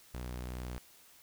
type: tone with vibrato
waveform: sawtooth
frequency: 61.74 Hz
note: B1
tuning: in tune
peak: -35 dBFS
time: 0.14-0.78 s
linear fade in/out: 0 ms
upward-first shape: triangle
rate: 15 Hz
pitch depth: 9 cents each way
effects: white hiss -60 dBFS RMS until 1.22 s